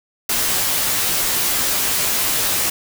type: noise with comb filter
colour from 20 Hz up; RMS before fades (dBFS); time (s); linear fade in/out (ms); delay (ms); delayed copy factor
white; -19; 0.29-2.7; 5; 14; -0.7
effects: none